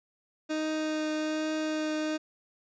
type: tone with vibrato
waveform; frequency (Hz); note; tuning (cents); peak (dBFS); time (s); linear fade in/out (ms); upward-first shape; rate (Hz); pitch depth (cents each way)
30% pulse; 310; D#4; -6; -26; 0.49-2.18; 20; triangle; 1.2; 11
effects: resampled to 16000 Hz